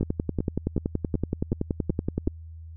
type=two click trains; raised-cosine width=3 ms; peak=-13 / -12 dBFS; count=7 / 25; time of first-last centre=0.03-2.277 / 0.01-2.274 s; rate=2.67 / 10.6 Hz; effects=added 81 Hz sine -39 dBFS peak until 2.76 s